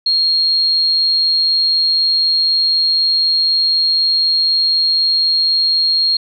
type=tone; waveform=sine; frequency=4254 Hz; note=C8; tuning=28 cents sharp; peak=-11 dBFS; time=0.06-6.17 s; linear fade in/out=5 ms; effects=none